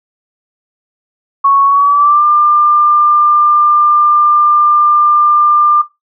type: tone with pitch glide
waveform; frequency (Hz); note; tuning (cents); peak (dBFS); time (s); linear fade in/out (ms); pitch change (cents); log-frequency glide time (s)
sine; 1108.7 to 1195.2; C#6 to D6; 0 to +30; -5; 1.44-5.82; 10; +130; 1.65-2.25
effects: noise-tail reverb RT60 0.2 s tail -17 dB re dry